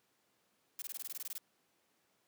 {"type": "noise bursts", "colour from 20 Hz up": "blue", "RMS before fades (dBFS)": -42, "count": 12, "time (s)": [0.79, 1.381], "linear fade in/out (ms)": 2, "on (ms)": 30, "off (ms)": 21, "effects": ["pink hiss -75 dBFS RMS until 2.27 s", "high-pass 200 Hz 12 dB/octave"]}